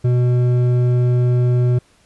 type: tone with hard clipping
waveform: sine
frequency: 123.47 Hz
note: B2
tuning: in tune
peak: -14 dBFS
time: 0.04-1.79 s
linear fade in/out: 10 ms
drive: 8 dB
effects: pink hiss -55 dBFS RMS until 2.05 s + resampled to 24000 Hz